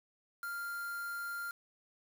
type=tone with quantisation; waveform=triangle; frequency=1396.9 Hz; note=F6; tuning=in tune; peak=-36 dBFS; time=0.43-1.51 s; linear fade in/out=2 ms; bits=8; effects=none